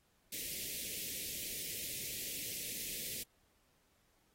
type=band-stop noise; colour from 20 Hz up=white; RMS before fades=-42 dBFS; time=0.32-3.23 s; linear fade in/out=5 ms; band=560 to 2000 Hz; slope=48 dB/octave; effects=pink hiss -74 dBFS RMS until 4.34 s + AAC 48 kbps